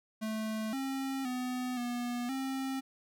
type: tone with pitch steps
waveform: square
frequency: 218.3 / 268.9 / 251.3 / 242.3 / 266.6 Hz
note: A3 / C4 / B3 / B3 / C4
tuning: -13 / +47 / +30 / -33 / +33 cents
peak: -34 dBFS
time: 0.21-2.81 s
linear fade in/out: 20 ms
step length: 520 ms
effects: none